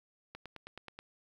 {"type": "click train", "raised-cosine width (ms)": 0.3, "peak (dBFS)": -29, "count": 7, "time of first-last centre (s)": [0.35, 0.99], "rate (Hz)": 9.38, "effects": ["10-bit"]}